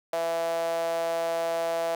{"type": "tone with high-pass filter", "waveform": "sawtooth", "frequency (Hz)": 166.5, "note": "E3", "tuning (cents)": 18, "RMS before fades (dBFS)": -28, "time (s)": [0.13, 1.95], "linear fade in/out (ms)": 2, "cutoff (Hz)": 620, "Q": 9.3, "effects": []}